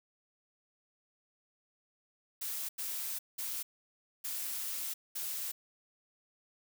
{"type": "noise bursts at uneven times", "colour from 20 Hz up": "blue", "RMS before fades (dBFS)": -38, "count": 5, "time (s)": [[2.41, 2.69], [2.78, 3.19], [3.38, 3.63], [4.24, 4.94], [5.15, 5.52]], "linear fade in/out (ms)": 10, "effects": []}